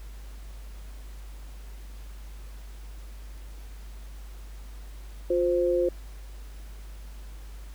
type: tone pair together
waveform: sine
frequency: 354.4 / 521.6 Hz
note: F4 / C5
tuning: +25 / -5 cents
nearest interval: perfect fifth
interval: 670 cents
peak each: -24 dBFS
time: 5.3-5.89 s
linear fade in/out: 5 ms
effects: added 50 Hz sine -39 dBFS peak until 7.74 s + pink hiss -54 dBFS RMS until 7.74 s